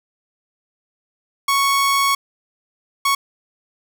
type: tone bursts at uneven times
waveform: sawtooth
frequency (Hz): 1108.7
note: C#6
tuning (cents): 0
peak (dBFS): -11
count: 2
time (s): 1.48-2.15 / 3.05-3.15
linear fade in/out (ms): 5
effects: none